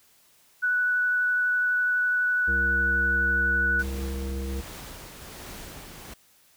sine tone with vibrato, 1480 Hz, F#6, in tune, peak -21 dBFS, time 0.62-3.83 s, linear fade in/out 20 ms, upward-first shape sine, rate 12 Hz, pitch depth 8 cents each way
harmonic tone, 66.9 Hz, C2, 39 cents sharp, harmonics 1 / 3 / 5 / 7, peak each -29 / -37 / -40 / -40 dBFS, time 2.47-4.62 s, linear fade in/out 20 ms
pink noise with tremolo, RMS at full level -40 dBFS, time 3.79-6.14 s, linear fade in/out 5 ms, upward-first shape triangle, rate 1.3 Hz, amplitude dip 40%
effects white hiss -60 dBFS RMS until 6.56 s

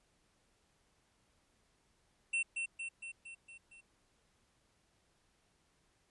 square tone with echo, 2700 Hz, E7, 41 cents sharp, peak -32 dBFS, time 2.33-2.43 s, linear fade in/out 10 ms, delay 230 ms, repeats 6, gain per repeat -4 dB, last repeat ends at 3.81 s, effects pink hiss -74 dBFS RMS until 6.1 s + resampled to 24000 Hz

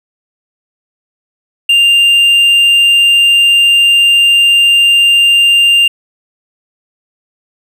triangle tone, 2794 Hz, F7, in tune, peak -3 dBFS, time 1.69-5.88 s, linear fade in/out 5 ms, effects none

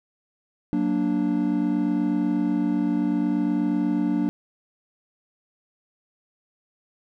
triangle chord, Gb augmented, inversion none, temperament equal, 185 / 233.1 / 293.7 Hz, Gb3 / Bb3 / D4, 0 / 0 / 0 cents, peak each -25 / -24 / -21 dBFS, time 0.73-4.29 s, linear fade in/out 0 ms, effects none

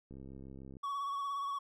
click train, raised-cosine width 3 ms, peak -37 dBFS, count 45, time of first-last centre 0.11-0.769 s, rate 66.8 Hz
triangle tone with vibrato, 1121 Hz, C#6, 19 cents sharp, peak -33 dBFS, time 0.83-1.59 s, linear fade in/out 10 ms, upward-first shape triangle, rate 17 Hz, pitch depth 38 cents each way
effects none

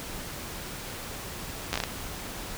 slowing click train, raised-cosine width 0.2 ms, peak -10 dBFS, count 6, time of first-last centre 1.73-1.837 s, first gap 11 ms, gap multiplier 1.34, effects pink hiss -38 dBFS RMS until 2.57 s

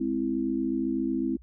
sine chord, Ab augmented, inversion none, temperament equal, 207.7 / 261.6 / 329.6 Hz, Ab3 / C4 / E4, 0 / 0 / 0 cents, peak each -33 / -28 / -29 dBFS, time 0-1.37 s, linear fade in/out 10 ms, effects added 60 Hz sine -48 dBFS peak until 1.42 s

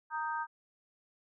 sine chord, Eb major, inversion second, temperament equal with one note detuned, 928.6 / 1244.5 / 1568 Hz, Bb5 / Eb6 / G6, -7 / 0 / 0 cents, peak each -35 / -39 / -39 dBFS, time 0.1-0.47 s, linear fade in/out 50 ms, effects none

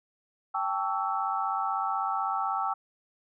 sine chord, A dominant seventh, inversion third, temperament equal with one note detuned, 784 / 880 / 1132 / 1318.5 Hz, G5 / A5 / C#6 / E6, 0 / 0 / +36 / 0 cents, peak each -31 / -34 / -34 / -31 dBFS, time 0.54-2.74 s, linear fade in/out 10 ms, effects none

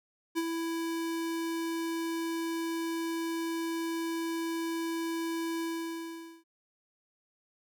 square tone with ADSR envelope, 330.8 Hz, E4, 6 cents sharp, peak -27 dBFS, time 0.35-6.44 s, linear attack 30 ms, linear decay 39 ms, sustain -5 dB, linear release 820 ms, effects none

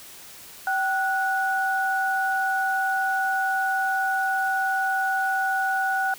sine tone pair together, 770 / 1469.6 Hz, G5 / F#6, -31 / -12 cents, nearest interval major seventh, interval 1119 cents, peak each -24 dBFS, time 0.67-6.14 s, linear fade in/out 2 ms, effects white hiss -44 dBFS RMS until 6.18 s

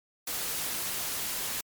white noise, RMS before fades -33 dBFS, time 0.27-1.61 s, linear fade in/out 5 ms, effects MP3 96 kbps

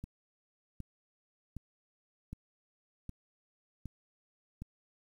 click train, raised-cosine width 5 ms, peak -29 dBFS, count 7, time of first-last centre 0.04-4.62 s, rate 1.31 Hz, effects 10-bit

